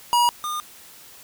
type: tone pair in turn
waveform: square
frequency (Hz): 960 / 1214.3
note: B5 / D#6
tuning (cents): -49 / -43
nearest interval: major third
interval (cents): 406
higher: second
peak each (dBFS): -16 / -26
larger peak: first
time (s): 0.13-0.29 / 0.44-0.6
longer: neither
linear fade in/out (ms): 0
effects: white hiss -46 dBFS RMS until 1.23 s